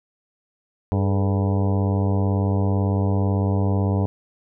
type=harmonic tone with a mistuned harmonic; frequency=98 Hz; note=G2; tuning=in tune; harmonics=1 / 2 / 3 / 4 / 5 / 6 / 7 / 8 / 9 / 10; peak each=-19 / -25 / -29 / -31 / -33 / -35 / -36 / -37 / -38 / -39 dBFS; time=0.92-4.06 s; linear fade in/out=0 ms; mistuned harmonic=4; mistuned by=+96 cents; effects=none